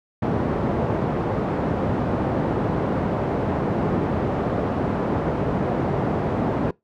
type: band-pass noise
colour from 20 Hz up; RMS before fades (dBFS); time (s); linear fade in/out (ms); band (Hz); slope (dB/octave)
pink; -23; 0.22-6.71; 5; 110 to 770; 12
effects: noise-tail reverb RT60 0.2 s tail -24 dB re dry